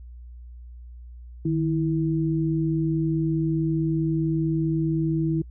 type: tone pair together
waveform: sine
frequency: 155.4 / 326 Hz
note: D#3 / E4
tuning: -2 / -19 cents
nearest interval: octave + minor second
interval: 1283 cents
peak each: -23 / -24 dBFS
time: 1.45-5.42 s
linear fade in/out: 5 ms
effects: noise-tail reverb RT60 0.1 s tail -25 dB re dry + added 60 Hz sine -39 dBFS peak until 5.5 s